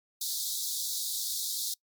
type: high-pass noise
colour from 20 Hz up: pink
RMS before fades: -33 dBFS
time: 0.21-1.74 s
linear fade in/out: 5 ms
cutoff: 3600 Hz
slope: 96 dB/octave
effects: noise-tail reverb RT60 0.1 s tail -24 dB re dry + MP3 96 kbps